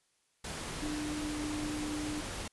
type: tone in noise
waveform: sine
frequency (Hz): 300.5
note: D4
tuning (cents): +40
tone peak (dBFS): -35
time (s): 0.82-2.21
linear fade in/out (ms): 5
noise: pink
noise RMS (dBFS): -40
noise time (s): 0.44-2.48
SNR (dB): +2
effects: white hiss -74 dBFS RMS until 2.52 s + resampled to 24000 Hz